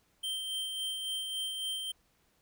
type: tone with tremolo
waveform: square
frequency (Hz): 3136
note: G7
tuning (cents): 0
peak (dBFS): -33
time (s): 0.23-1.92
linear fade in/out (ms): 10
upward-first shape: sine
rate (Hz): 3.6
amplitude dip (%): 35
effects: pink hiss -71 dBFS RMS until 2.41 s